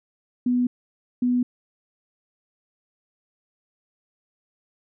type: tone pair in turn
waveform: sine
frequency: 246.9 / 246.9 Hz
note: B3 / B3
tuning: 0 / 0 cents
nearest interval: unison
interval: 0 cents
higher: neither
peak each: -18 dBFS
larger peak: neither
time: 0.46-0.67 / 1.22-1.43 s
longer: neither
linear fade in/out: 5 ms
effects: none